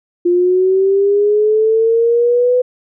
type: linear sweep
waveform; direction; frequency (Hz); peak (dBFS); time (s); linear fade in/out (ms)
sine; up; 347.9 to 502; -9; 0.25-2.62; 10
effects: none